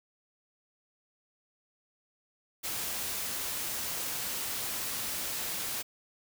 white noise, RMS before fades -35 dBFS, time 2.63-5.83 s, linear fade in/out 20 ms, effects none

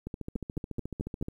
two click trains, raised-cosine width 3 ms, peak -23 / -20 dBFS, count 18 / 5, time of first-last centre 0.07-1.284 / 0.36-1.226 s, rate 14 / 4.62 Hz, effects 10-bit

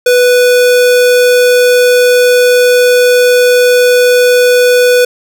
square tone, 493.9 Hz, B4, in tune, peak -5 dBFS, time 0.06-5.05 s, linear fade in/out 5 ms, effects none

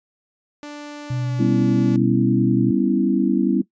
sawtooth tone with pitch glide, 293.7 to 288.5 Hz, D4 to D4, 0 to -31 cents, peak -28 dBFS, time 0.63-1.96 s, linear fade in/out 0 ms, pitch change -31 cents, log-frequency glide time 1.2-1.3 s
sine tone with vibrato, 125.4 Hz, B2, 27 cents sharp, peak -21 dBFS, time 1.1-2.71 s, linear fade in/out 5 ms, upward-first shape sine, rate 5.8 Hz, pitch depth 11 cents each way
sine chord, C# half-diminished seventh, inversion second, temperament equal, 196 / 246.9 / 277.2 / 329.6 Hz, G3 / B3 / C#4 / E4, 0 / 0 / 0 / 0 cents, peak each -21 dBFS, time 1.39-3.62 s, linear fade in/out 10 ms
effects noise-tail reverb RT60 0.1 s tail -17 dB re dry + resampled to 16000 Hz

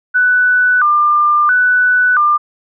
sine tone with vibrato, 1335 Hz, E6, 22 cents sharp, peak -8 dBFS, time 0.14-2.38 s, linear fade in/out 20 ms, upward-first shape square, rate 0.74 Hz, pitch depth 190 cents each way, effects none

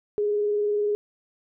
sine tone with vibrato, 415.3 Hz, G#4, in tune, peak -21 dBFS, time 0.18-0.95 s, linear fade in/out 0 ms, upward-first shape sine, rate 20 Hz, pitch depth 25 cents each way, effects none

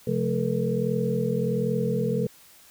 sine tone cluster, 133.2 / 176.9 / 218.1 / 438.6 / 480 Hz, C3 / F3 / A3 / A4 / B4, +31 / +23 / -15 / -6 / -49 cents, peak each -29 dBFS, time 0.07-2.27 s, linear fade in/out 5 ms, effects white hiss -53 dBFS RMS until 2.7 s

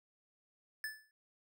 square tone with exponential decay, 1741 Hz, A6, 19 cents flat, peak -36 dBFS, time 0.84-1.11 s, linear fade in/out 1 ms, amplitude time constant 57 ms, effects none

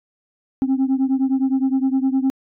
sine beating tone pair, 262.6 / 272.3 Hz, C4 / C#4, +6 / -31 cents, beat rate 9.7 Hz, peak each -16 / -18 dBFS, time 0.62-2.3 s, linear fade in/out 0 ms, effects tanh soft clip ceiling -13 dBFS

